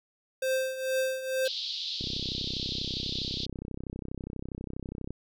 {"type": "tone with tremolo", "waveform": "square", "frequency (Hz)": 523.3, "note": "C5", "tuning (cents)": 0, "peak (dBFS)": -25, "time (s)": [0.42, 1.48], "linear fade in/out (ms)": 5, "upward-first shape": "triangle", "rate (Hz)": 2.2, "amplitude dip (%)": 75}
{"type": "band-pass noise", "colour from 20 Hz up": "pink", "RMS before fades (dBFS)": -35, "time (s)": [1.45, 3.46], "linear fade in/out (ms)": 5, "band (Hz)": [3400, 4600], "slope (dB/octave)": 48}
{"type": "click train", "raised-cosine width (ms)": 3, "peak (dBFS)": -24, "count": 101, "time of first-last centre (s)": [2.01, 5.106], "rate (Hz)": 32.3}
{"effects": []}